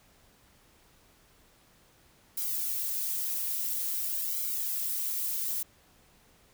violet noise with flanger, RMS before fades -32 dBFS, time 2.37-5.63 s, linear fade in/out 5 ms, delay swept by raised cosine 1.1 to 4.1 ms, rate 0.49 Hz, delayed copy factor -0.8, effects pink hiss -62 dBFS RMS until 6.53 s

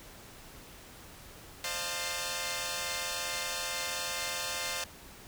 5% pulse chord, F dominant seventh, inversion second, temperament equal with one note detuned, 523.3 / 606.3 / 698.5 / 880 Hz, C5 / Eb5 / F5 / A5, 0 / -45 / 0 / 0 cents, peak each -26 / -28 / -28 / -28 dBFS, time 1.64-4.84 s, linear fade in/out 2 ms, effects pink hiss -51 dBFS RMS until 5.27 s

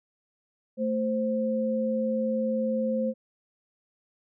sine tone pair together, 222.4 / 523.3 Hz, A3 / C5, +19 / 0 cents, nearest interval octave + minor third, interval 1481 cents, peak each -27 dBFS, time 0.77-3.14 s, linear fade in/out 50 ms, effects none

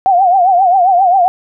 sine tone with vibrato, 739 Hz, F#5, 2 cents flat, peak -6 dBFS, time 0.06-1.28 s, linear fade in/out 0 ms, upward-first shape triangle, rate 7.5 Hz, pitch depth 140 cents each way, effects none

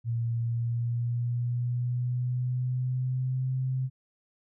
sine tone with pitch glide, 116.54 to 130.06 Hz, A#2 to C3, 0 to -10 cents, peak -26 dBFS, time 0.04-3.9 s, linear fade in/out 50 ms, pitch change +190 cents, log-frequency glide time 0.4-3.53 s, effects none

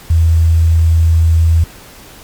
sine tone with quantisation, 82 Hz, E2, 9 cents flat, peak -6 dBFS, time 0.1-1.64 s, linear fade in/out 5 ms, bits 6, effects pink hiss -37 dBFS RMS until 2.23 s + MP3 96 kbps

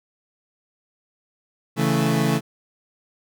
30% pulse chord, A major, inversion first, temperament equal, 138.59 / 164.81 / 220 Hz, C#3 / E3 / A3, 0 / 0 / 0 cents, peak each -20 dBFS, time 1.76-2.41 s, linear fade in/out 50 ms, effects none

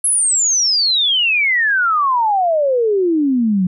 sine exponential sweep, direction down, 10990 to 176.8 Hz, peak -12 dBFS, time 0.04-3.67 s, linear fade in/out 5 ms, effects none

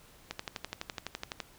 click train, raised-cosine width 0.2 ms, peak -18 dBFS, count 14, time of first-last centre 0.31-1.402 s, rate 11.9 Hz, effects pink hiss -58 dBFS RMS until 1.58 s

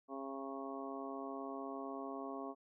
harmonic tone with a mistuned harmonic, 135.9 Hz, C#3, 34 cents flat, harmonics 2 / 3 / 4 / 5 / 6 / 7 / 8, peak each -46 / -48 / -53 / -48 / -55 / -55 / -49 dBFS, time 0.08-2.55 s, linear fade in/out 50 ms, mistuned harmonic 8, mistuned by +17 cents, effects none

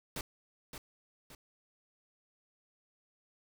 pink noise with echo, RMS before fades -39 dBFS, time 0.16-0.21 s, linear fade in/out 2 ms, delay 570 ms, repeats 2, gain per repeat -7 dB, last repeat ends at 1.35 s, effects none

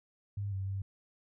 sine tone with pitch steps, 100.9 / 96.3 / 97.5 Hz, G#2 / G2 / G2, -49 / -30 / -9 cents, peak -33 dBFS, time 0.37-0.82 s, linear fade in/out 5 ms, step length 150 ms, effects none

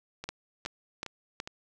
two click trains, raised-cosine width 0.2 ms, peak -17 / -22 dBFS, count 4 / 4, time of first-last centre 0.29-1.401 / 0.24-1.475 s, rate 2.7 / 2.43 Hz, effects none

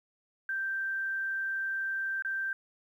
sine tone with dropouts, 1568 Hz, G6, in tune, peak -30 dBFS, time 0.49-2.53 s, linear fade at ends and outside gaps 2 ms, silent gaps 2.223-2.248 s, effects 11-bit

